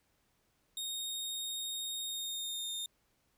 sawtooth tone with pitch glide, 3714 to 3652 Hz, A#7 to A#7, -7 to -36 cents, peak -34 dBFS, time 0.77-2.86 s, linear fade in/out 2 ms, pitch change -29 cents, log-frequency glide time 2.03-2.73 s, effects pink hiss -75 dBFS RMS until 3.37 s

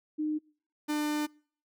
sine / 45% pulse tone pair in turn, 305.7 / 299.4 Hz, D#4 / D4, -30 / +33 cents, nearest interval unison, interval 37 cents, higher first, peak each -28 dBFS, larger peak neither, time 0.18-0.39 / 0.88-1.27 s, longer second, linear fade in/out 20 ms, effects noise-tail reverb RT60 0.5 s tail -26 dB re dry

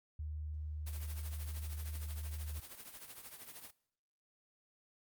sine tone, 76.1 Hz, D#2, 38 cents flat, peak -39 dBFS, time 0.19-2.6 s, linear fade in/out 5 ms
white noise with tremolo, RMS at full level -48 dBFS, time 0.86-3.71 s, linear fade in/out 10 ms, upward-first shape triangle, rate 13 Hz, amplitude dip 75%
effects noise-tail reverb RT60 0.6 s tail -21 dB re dry + Opus 48 kbps

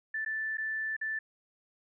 sine tone with dropouts, 1760 Hz, A6, in tune, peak -31 dBFS, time 0.14-1.19 s, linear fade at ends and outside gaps 5 ms, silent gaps 0.249-0.26 / 0.572-0.581 / 0.966-1.012 s, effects none

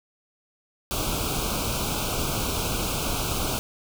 pink band-stop noise, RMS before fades -27 dBFS, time 0.91-3.59 s, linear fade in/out 0 ms, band 1500 to 2300 Hz, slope 96 dB/octave, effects none

